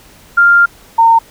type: tone pair in turn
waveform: sine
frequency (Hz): 1396.9 / 913.9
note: F6 / A#5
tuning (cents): 0 / -35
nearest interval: perfect fifth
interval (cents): 735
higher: first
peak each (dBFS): -4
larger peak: neither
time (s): 0.37-0.66 / 0.98-1.19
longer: first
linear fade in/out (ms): 10
effects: pink hiss -42 dBFS RMS until 1.3 s